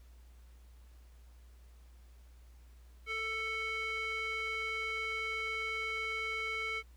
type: tone with band-pass filter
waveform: square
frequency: 443 Hz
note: A4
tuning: 12 cents sharp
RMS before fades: -37 dBFS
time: 3.06-6.83 s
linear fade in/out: 50 ms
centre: 2100 Hz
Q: 3.4
effects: added 60 Hz sine -54 dBFS peak until 6.96 s + pink hiss -69 dBFS RMS until 6.96 s